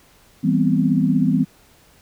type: chord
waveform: sine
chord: C major seventh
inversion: first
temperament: just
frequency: 163.52 / 196.22 / 245.3 / 261.6 Hz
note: E3 / G3 / B3 / C4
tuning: -14 / +2 / -12 / 0 cents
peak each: -20 dBFS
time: 0.43-1.45 s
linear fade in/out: 20 ms
effects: pink hiss -53 dBFS RMS until 2.01 s